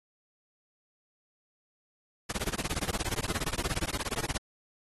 pink noise with tremolo, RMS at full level -30 dBFS, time 2.29-4.38 s, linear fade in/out 10 ms, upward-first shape sine, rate 17 Hz, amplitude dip 100%, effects AAC 32 kbps

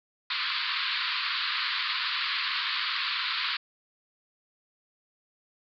white band-pass noise, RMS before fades -30 dBFS, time 0.3-3.57 s, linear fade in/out 5 ms, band 1000 to 4600 Hz, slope 96 dB/octave, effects none

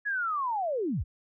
sine linear sweep, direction down, 1708 to 37.26 Hz, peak -27 dBFS, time 0.05-1.04 s, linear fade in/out 20 ms, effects none

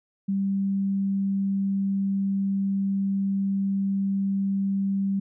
sine tone, 196 Hz, G3, in tune, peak -22 dBFS, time 0.28-5.2 s, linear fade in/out 10 ms, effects none

